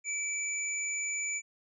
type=tone pair together; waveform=sine; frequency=2321 / 6955 Hz; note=D7 / A8; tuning=-21 / -21 cents; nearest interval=octave + perfect fifth; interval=1900 cents; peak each=-34 / -34 dBFS; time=0.04-1.42 s; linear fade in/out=50 ms; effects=none